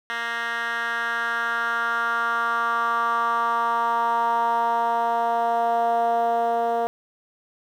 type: tone with band-pass filter sweep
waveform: 10% pulse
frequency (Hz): 233.1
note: A#3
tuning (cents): 0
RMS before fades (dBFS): -23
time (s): 0.1-6.87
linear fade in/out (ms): 0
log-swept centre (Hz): 2000 to 600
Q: 3.8
effects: 9-bit